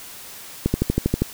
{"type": "click train", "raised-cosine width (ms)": 3, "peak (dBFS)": -5, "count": 8, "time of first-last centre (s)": [0.66, 1.22], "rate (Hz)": 12.5, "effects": ["white hiss -39 dBFS RMS until 1.33 s"]}